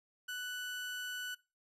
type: tone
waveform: 30% pulse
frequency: 1487 Hz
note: F#6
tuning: 8 cents sharp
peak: -36 dBFS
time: 0.28-1.35 s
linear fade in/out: 10 ms
effects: noise-tail reverb RT60 0.3 s tail -22 dB re dry + resampled to 32000 Hz